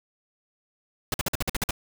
pink noise bursts, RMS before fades -26 dBFS, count 9, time 1.12-1.709 s, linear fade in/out 2 ms, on 21 ms, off 50 ms, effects none

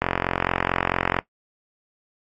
click train, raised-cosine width 0.5 ms, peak -5 dBFS, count 53, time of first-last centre 0.02-1.189 s, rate 44.5 Hz, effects noise-tail reverb RT60 0.1 s tail -17 dB re dry + AAC 48 kbps

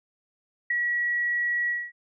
sine tone with ADSR envelope, 1924 Hz, B6, 46 cents flat, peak -19 dBFS, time 0.7-1.92 s, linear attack 8 ms, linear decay 4 ms, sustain -4 dB, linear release 230 ms, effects none

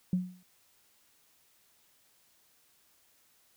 sine tone with exponential decay, 181.9 Hz, F#3, 29 cents flat, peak -22 dBFS, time 0.13-0.43 s, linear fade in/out 2 ms, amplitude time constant 64 ms, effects tanh soft clip ceiling -19 dBFS + white hiss -67 dBFS RMS until 3.56 s

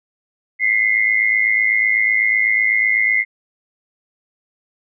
sine tone pair together, 2026 / 2134 Hz, B6 / C7, +44 / +34 cents, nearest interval minor second, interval 90 cents, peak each -16 / -16 dBFS, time 0.59-3.25 s, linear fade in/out 50 ms, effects none

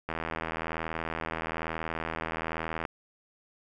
click train, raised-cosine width 0.5 ms, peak -17 dBFS, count 225, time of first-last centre 0.09-2.852 s, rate 81.1 Hz, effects none

